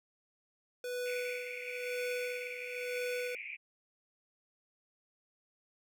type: tone with tremolo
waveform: square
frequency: 493.9 Hz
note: B4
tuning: in tune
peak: -35 dBFS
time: 0.84-3.35 s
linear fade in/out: 2 ms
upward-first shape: sine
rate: 1 Hz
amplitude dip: 70%
type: band-pass noise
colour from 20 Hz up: pink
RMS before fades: -44 dBFS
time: 1.05-3.57 s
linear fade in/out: 20 ms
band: 2200 to 2500 Hz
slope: 96 dB/octave
effects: none